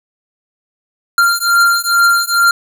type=beating tone pair; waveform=square; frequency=1388 / 1390.3 Hz; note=F6 / F6; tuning=-11 / -8 cents; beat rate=2.3 Hz; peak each=-13 dBFS; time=1.18-2.51 s; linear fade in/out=2 ms; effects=none